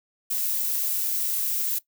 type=noise; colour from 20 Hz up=violet; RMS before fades=-26 dBFS; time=0.3-1.79 s; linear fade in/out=10 ms; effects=noise-tail reverb RT60 0.1 s tail -18 dB re dry